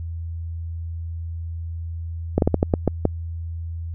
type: slowing click train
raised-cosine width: 2 ms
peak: -3 dBFS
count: 8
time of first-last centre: 2.38-3.053 s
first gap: 42 ms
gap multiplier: 1.27
effects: added 83 Hz sine -27 dBFS peak until 3.94 s